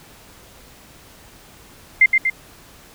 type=tone with echo; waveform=sine; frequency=2093 Hz; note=C7; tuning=in tune; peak=-7 dBFS; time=2.01-2.06 s; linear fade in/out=5 ms; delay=120 ms; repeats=2; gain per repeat=-4 dB; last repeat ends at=2.3 s; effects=pink hiss -46 dBFS RMS until 2.94 s